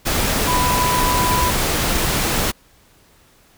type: tone in noise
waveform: sine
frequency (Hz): 992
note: B5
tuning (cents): +7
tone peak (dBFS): -18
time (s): 0.47-1.51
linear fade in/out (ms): 20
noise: pink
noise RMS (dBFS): -19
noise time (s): 0.05-2.52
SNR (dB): -2
effects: pink hiss -53 dBFS RMS until 3.57 s